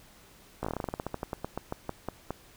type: slowing click train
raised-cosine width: 1 ms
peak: -18 dBFS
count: 22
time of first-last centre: 0.63-2.306 s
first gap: 16 ms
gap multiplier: 1.14
effects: pink hiss -56 dBFS RMS until 2.56 s